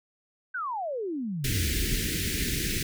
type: exponential sweep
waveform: sine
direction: down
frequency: 1568 to 30.45 Hz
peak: -29 dBFS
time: 0.54-2 s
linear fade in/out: 10 ms
type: band-stop noise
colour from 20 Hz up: pink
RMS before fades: -29 dBFS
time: 1.44-2.83 s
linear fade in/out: 5 ms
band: 420 to 1700 Hz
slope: 48 dB/octave
effects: none